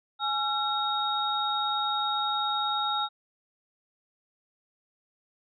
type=tone cluster; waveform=sine; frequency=836 / 1355 / 3747 Hz; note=G#5 / E6 / A#7; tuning=+11 / +47 / +8 cents; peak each=-30 dBFS; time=0.19-3.09 s; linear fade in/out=50 ms; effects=none